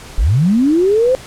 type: linear sweep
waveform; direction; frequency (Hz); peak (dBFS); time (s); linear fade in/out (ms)
sine; up; 34.65 to 529; -9; 0.18-1.15; 0
effects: pink hiss -35 dBFS RMS until 1.26 s + low-pass 10000 Hz 12 dB/octave